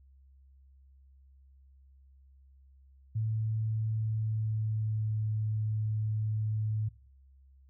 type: tone with pitch glide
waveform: sine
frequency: 110 to 108.11 Hz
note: A2 to A2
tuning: 0 to -30 cents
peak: -28 dBFS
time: 3.15-6.89 s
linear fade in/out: 10 ms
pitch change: -30 cents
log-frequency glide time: 3.91-5.3 s
effects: noise-tail reverb RT60 0.6 s tail -25 dB re dry + added 67 Hz sine -56 dBFS peak until 7.69 s